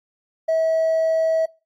triangle tone with hard clipping, 646 Hz, E5, 35 cents flat, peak -16 dBFS, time 0.48-1.46 s, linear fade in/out 10 ms, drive 2 dB, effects noise-tail reverb RT60 0.3 s tail -23 dB re dry + AAC 64 kbps

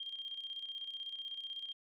sine tone with tremolo, 3203 Hz, G7, 37 cents sharp, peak -39 dBFS, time 0-1.73 s, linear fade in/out 5 ms, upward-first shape square, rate 16 Hz, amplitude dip 55%, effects none

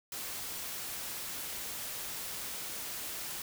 white noise, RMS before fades -40 dBFS, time 0.12-3.42 s, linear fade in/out 2 ms, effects none

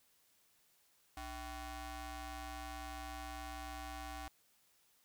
sawtooth ring-modulated tone, 356.3 Hz, F4, 35 cents sharp, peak -37 dBFS, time 1.17-4.28 s, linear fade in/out 2 ms, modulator 417 Hz, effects white hiss -72 dBFS RMS until 5.04 s

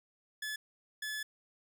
sawtooth tone bursts at uneven times, 1720 Hz, A6, 40 cents flat, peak -33 dBFS, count 2, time 0.42-0.56 / 1.02-1.23 s, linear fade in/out 5 ms, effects none

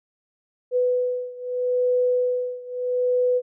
sine beating tone pair, 497.1 / 497.88 Hz, B4 / B4, +11 / +14 cents, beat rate 0.78 Hz, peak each -22 / -24 dBFS, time 0.71-3.42 s, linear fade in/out 50 ms, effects none

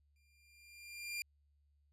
sawtooth tone with exponential growth, 2393 Hz, D7, 32 cents sharp, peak -34 dBFS, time 0.16-1.22 s, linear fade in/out 1 ms, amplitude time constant 230 ms, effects added 72 Hz sine -70 dBFS peak until 1.92 s + resampled to 32000 Hz

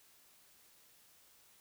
silence, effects white hiss -65 dBFS RMS until 1.6 s

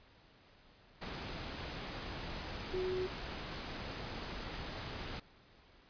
sine tone in noise, 370 Hz, F#4, in tune, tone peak -34 dBFS, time 2.73-3.07 s, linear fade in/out 10 ms, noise pink, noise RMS -43 dBFS, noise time 1.01-5.2 s, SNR +6 dB, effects pink hiss -63 dBFS RMS until 5.89 s + resampled to 11025 Hz

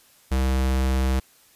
square tone, 65.41 Hz, C2, in tune, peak -20 dBFS, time 0.31-1.2 s, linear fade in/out 10 ms, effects white hiss -56 dBFS RMS until 1.55 s + resampled to 32000 Hz

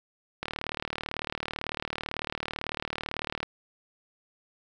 click train, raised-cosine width 0.3 ms, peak -15 dBFS, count 115, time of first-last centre 0.43-3.43 s, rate 38 Hz, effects none

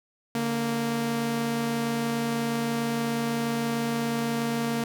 sawtooth tone pair together, 144.4 / 231.9 Hz, D3 / A#3, -29 / -9 cents, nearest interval minor sixth, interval 820 cents, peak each -30 / -22 dBFS, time 0.35-4.84 s, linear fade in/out 2 ms, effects none

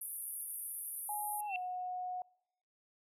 pink band-pass noise, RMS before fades -43 dBFS, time 0.01-1.41 s, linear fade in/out 5 ms, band 9600 to 13000 Hz, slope 96 dB/octave
sine tone with pitch glide, 838 to 729.5 Hz, G#5 to F#5, +15 to -25 cents, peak -37 dBFS, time 1.09-2.22 s, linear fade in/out 2 ms, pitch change -240 cents, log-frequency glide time 1.47-1.55 s
sine tone with exponential growth, 2695 Hz, E7, 38 cents sharp, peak -33 dBFS, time 1.39-1.56 s, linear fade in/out 1 ms, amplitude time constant 35 ms
effects noise-tail reverb RT60 0.9 s tail -25 dB re dry

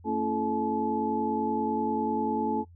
sine tone cluster, 224.3 / 274.5 / 334.4 / 431.4 / 860 Hz, A3 / C#4 / E4 / A4 / A5, +34 / -17 / +25 / -34 / -40 cents, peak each -31 / -33 / -34 / -32 / -30 dBFS, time 0.04-2.65 s, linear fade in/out 50 ms, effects noise-tail reverb RT60 0.1 s tail -22 dB re dry + added 86 Hz sine -49 dBFS peak until 2.75 s

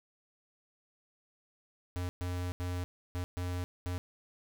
square tone bursts at uneven times, 89.4 Hz, F2, 41 cents sharp, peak -34 dBFS, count 6, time 1.96-2.09 / 2.21-2.52 / 2.6-2.84 / 3.15-3.24 / 3.37-3.64 / 3.86-3.98 s, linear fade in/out 0 ms, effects none

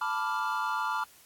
triangle chord, B half-diminished seventh, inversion third, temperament equal, 880 / 987.8 / 1174.7 / 1396.9 Hz, A5 / B5 / D6 / F6, 0 / 0 / 0 / 0 cents, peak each -32 dBFS, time 0.01-1.04 s, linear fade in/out 5 ms, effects white hiss -57 dBFS RMS until 1.25 s + AAC 64 kbps

